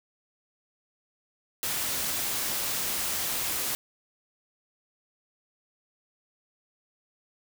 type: noise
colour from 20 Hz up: white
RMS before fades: -30 dBFS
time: 1.63-3.75 s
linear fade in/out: 0 ms
effects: none